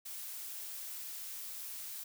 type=noise; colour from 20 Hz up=blue; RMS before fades=-44 dBFS; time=0.05-2.04 s; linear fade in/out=10 ms; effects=none